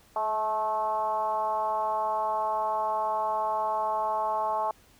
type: tone with frequency modulation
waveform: sine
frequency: 867 Hz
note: A5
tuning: 26 cents flat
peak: -25 dBFS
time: 0.16-4.71 s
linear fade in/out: 2 ms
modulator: 220 Hz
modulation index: 1.1
effects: pink hiss -59 dBFS RMS until 4.99 s